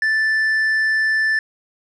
sine tone with tanh clipping, 1760 Hz, A6, in tune, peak -16 dBFS, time 0.02-1.39 s, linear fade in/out 2 ms, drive 4 dB, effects none

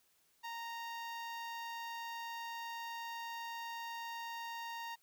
sawtooth tone with notch filter, 928 Hz, A#5, 8 cents flat, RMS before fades -44 dBFS, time 0.43-4.96 s, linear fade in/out 20 ms, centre 9200 Hz, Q 1, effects white hiss -73 dBFS RMS until 5.02 s

